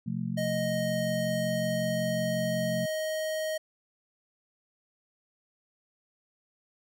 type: chord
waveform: sine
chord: F major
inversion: second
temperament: equal with one note detuned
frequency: 129.09 / 174.61 / 220 Hz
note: C3 / F3 / A3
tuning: -23 / 0 / 0 cents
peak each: -35 / -33 / -34 dBFS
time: 0.06-2.86 s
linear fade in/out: 10 ms
type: tone with pitch glide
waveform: square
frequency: 622.3 to 627.4 Hz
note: D#5 to D#5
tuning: 0 to +14 cents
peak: -30 dBFS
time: 0.37-3.58 s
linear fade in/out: 10 ms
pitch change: +14 cents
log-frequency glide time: 1.07-3.22 s
effects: none